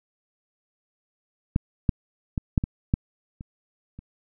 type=clicks; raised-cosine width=5 ms; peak=-8 / -7 / -13 / -6 / -13 / -7 / -25 / -27 dBFS; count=8; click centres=1.561 / 1.892 / 2.378 / 2.578 / 2.639 / 2.939 / 3.409 / 3.99 s; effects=none